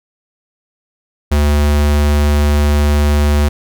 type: tone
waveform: square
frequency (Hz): 73.42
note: D2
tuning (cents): 0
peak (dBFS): -10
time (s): 1.31-3.49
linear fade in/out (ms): 10
effects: none